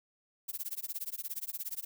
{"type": "noise with tremolo", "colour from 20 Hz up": "violet", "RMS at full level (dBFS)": -36, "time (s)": [0.48, 1.85], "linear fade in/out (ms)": 10, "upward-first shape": "sine", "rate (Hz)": 17, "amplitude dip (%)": 100, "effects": []}